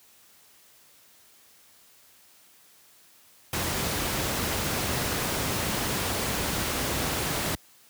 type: noise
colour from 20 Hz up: pink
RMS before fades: -28 dBFS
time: 3.53-7.55 s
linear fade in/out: 2 ms
effects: white hiss -57 dBFS RMS until 7.89 s + high-pass 60 Hz 12 dB/octave